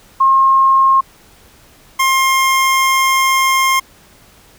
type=tone pair in turn; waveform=sine / 25% pulse; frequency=1072 / 1062.8 Hz; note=C6 / C6; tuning=+42 / +27 cents; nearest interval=unison; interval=15 cents; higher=first; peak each=-7 dBFS; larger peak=neither; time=0.2-1.01 / 1.99-3.8 s; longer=second; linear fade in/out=10 ms; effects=pink hiss -46 dBFS RMS until 4.58 s